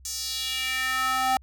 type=tone with high-pass filter sweep; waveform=square; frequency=259.5 Hz; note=C4; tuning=14 cents flat; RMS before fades=-27 dBFS; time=0.05-1.37 s; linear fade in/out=2 ms; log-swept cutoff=6500 to 770 Hz; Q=2.6; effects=added 65 Hz sine -48 dBFS peak until 1.42 s